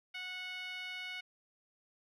10% pulse tone with band-pass filter, 735 Hz, F#5, 12 cents flat, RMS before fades -43 dBFS, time 0.14-1.21 s, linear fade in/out 10 ms, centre 2300 Hz, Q 2, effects none

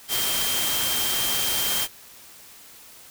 sine tone in noise, 3166 Hz, G7, 17 cents sharp, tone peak -28 dBFS, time 0.08-1.88 s, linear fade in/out 50 ms, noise white, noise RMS -25 dBFS, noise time 0.08-1.88 s, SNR -6 dB, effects white hiss -47 dBFS RMS until 3.1 s

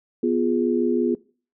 sine chord, F diminished, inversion second, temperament equal, 246.9 / 349.2 / 415.3 Hz, Cb4 / F4 / Ab4, 0 / 0 / 0 cents, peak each -22 / -22 / -24 dBFS, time 0.23-1.15 s, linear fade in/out 5 ms, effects noise-tail reverb RT60 0.4 s tail -21 dB re dry

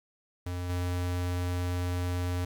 square tone with level steps, 89.1 Hz, F2, 35 cents sharp, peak -33 / -29 dBFS, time 0.46-2.45 s, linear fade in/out 5 ms, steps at 0.69 s, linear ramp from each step 10 ms, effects 10-bit

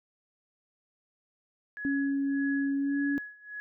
sine tone with tremolo, 1684 Hz, G#6, 24 cents sharp, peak -33 dBFS, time 1.77-3.6 s, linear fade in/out 0 ms, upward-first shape sine, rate 1.7 Hz, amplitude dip 90%
sine tone with pitch glide, 277.2 to 282.7 Hz, C#4 to C#4, 0 to +34 cents, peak -26 dBFS, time 1.85-3.18 s, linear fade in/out 0 ms, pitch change +34 cents, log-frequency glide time 2.75-2.99 s
effects none

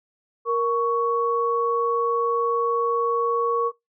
sine tone pair together, 468.2 / 1115 Hz, A#4 / C#6, +8 / +10 cents, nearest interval octave + minor third, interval 1502 cents, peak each -22 dBFS, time 0.45-3.72 s, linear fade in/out 50 ms, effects noise-tail reverb RT60 0.2 s tail -24 dB re dry

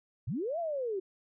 sine linear two-way sweep, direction up then down, 87.31 to 698.5 to 363.6 Hz, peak -31 dBFS, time 0.27-1 s, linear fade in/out 10 ms, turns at 0.59 s, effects none

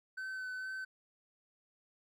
triangle tone with vibrato, 1522 Hz, F#6, 48 cents sharp, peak -37 dBFS, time 0.17-0.85 s, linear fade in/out 10 ms, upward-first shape sine, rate 2.2 Hz, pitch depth 15 cents each way, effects none

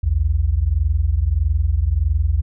sine tone pair together, 60.01 / 81.6 Hz, B1 / E2, -49 / -17 cents, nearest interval perfect fourth, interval 532 cents, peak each -18 / -17 dBFS, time 0.03-2.42 s, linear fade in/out 10 ms, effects none

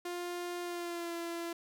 sawtooth tone with pitch glide, 351.6 to 339 Hz, F4 to E4, +12 to +49 cents, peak -33 dBFS, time 0.05-1.53 s, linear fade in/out 5 ms, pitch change -63 cents, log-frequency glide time 0.62-1.14 s, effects none

